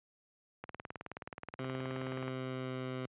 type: click train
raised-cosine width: 0.5 ms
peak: -27 dBFS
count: 32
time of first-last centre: 0.64-2.28 s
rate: 18.9 Hz
type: tone with pitch glide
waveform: 15% pulse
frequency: 130.7 to 128.9 Hz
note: C3 to C3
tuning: -1 to -26 cents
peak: -31 dBFS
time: 1.59-3.06 s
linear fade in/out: 5 ms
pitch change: -25 cents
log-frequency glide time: 2-2.89 s
effects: high-pass 80 Hz 12 dB/octave + resampled to 8000 Hz